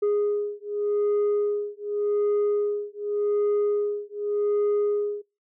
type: beating tone pair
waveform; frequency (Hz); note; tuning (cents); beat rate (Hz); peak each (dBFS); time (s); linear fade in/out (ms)
sine; 412.8 / 413.66; G#4 / G#4; -10 / -7; 0.86; -23; 0.02-5.22; 10
effects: noise-tail reverb RT60 0.3 s tail -26 dB re dry + tanh soft clip ceiling -19 dBFS